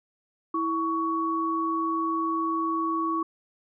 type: tone pair together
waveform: sine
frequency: 327.3 / 1120 Hz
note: E4 / C#6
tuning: -12 / +18 cents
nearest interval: octave + major sixth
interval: 2130 cents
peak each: -28 / -26 dBFS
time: 0.54-3.23 s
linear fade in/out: 5 ms
effects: none